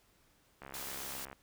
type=click train; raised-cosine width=0.5 ms; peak=-32 dBFS; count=49; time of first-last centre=0.62-1.329 s; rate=67.7 Hz
type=high-pass noise; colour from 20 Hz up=white; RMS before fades=-43 dBFS; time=0.74-1.25 s; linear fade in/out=0 ms; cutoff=130 Hz; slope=12 dB/octave
effects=pink hiss -69 dBFS RMS until 1.42 s